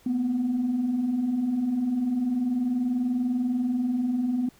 sine tone pair together, 229.5 / 249.8 Hz, A#3 / B3, -27 / +20 cents, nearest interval minor second, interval 147 cents, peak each -31 / -22 dBFS, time 0.06-4.49 s, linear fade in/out 5 ms, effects tanh soft clip ceiling -19 dBFS + pink hiss -58 dBFS RMS until 4.59 s

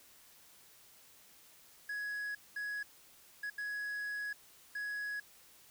triangle tone bursts at uneven times, 1673 Hz, G#6, 12 cents sharp, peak -35 dBFS, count 5, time 1.89-2.35 / 2.56-2.83 / 3.43-3.5 / 3.58-4.33 / 4.75-5.2 s, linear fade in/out 5 ms, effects white hiss -61 dBFS RMS until 5.7 s

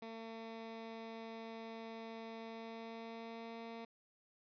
15% pulse tone with pitch glide, 225.8 to 229 Hz, A3 to A#3, +45 to -31 cents, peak -40 dBFS, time 0.02-3.85 s, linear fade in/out 5 ms, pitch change +24 cents, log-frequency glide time 2.42-3.59 s, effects resampled to 11025 Hz

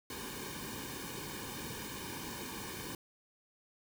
pink noise with comb filter, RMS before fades -43 dBFS, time 0.1-2.95 s, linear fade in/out 2 ms, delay 1.5 ms, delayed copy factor -0.9, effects none

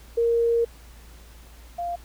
sine tone pair in turn, 466.2 / 694.9 Hz, A#4 / F5, 0 / -9 cents, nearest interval perfect fifth, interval 691 cents, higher second, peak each -18 / -26 dBFS, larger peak first, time 0.17-0.65 / 1.78-1.96 s, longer first, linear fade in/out 10 ms, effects added 57 Hz sine -45 dBFS peak until 2.04 s + pink hiss -52 dBFS RMS until 2.04 s

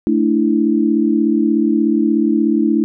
sine chord, A suspended fourth, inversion none, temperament just, 220 / 293.3 / 330 Hz, A3 / D4 / E4, 0 / -2 / +2 cents, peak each -16 dBFS, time 0.07-2.84 s, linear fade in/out 0 ms, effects none

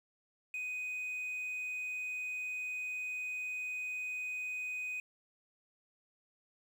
sine tone, 2498 Hz, D#7, 6 cents sharp, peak -34 dBFS, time 0.54-5 s, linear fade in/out 2 ms, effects tanh soft clip ceiling -35 dBFS + 10-bit

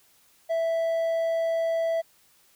triangle tone, 659.3 Hz, E5, in tune, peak -21 dBFS, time 0.49-2.02 s, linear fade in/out 20 ms, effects white hiss -61 dBFS RMS until 2.55 s

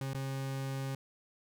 40% pulse tone with dropouts, 135 Hz, C#3, 45 cents flat, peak -34 dBFS, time 0.01-0.95 s, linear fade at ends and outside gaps 2 ms, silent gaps 0.134-0.146 s, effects none

